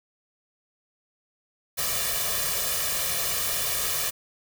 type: noise with comb filter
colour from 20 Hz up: white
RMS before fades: -27 dBFS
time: 1.77-4.11 s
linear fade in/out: 20 ms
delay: 1.7 ms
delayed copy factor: +0.8
effects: none